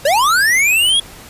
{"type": "linear sweep", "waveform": "square", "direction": "up", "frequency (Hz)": [527, 3369], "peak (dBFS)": -11, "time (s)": [0.05, 1], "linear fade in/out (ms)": 5, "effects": ["pink hiss -37 dBFS RMS until 1.29 s", "resampled to 32000 Hz"]}